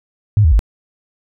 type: tone with pitch steps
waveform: sine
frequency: 104.8 / 77.6 / 52.9 Hz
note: G#2 / D#2 / G#1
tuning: +16 / -4 / +33 cents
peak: -7 dBFS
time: 0.37-0.592 s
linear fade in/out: 0 ms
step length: 74 ms
effects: none